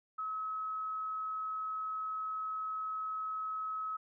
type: tone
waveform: sine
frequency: 1284 Hz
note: E6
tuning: 46 cents flat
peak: -35 dBFS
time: 0.18-3.97 s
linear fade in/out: 10 ms
effects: none